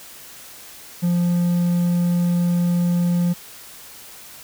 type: tone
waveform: triangle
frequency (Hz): 174.61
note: F3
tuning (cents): 0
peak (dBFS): -14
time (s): 1.02-3.34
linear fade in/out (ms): 20
effects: white hiss -41 dBFS RMS until 4.43 s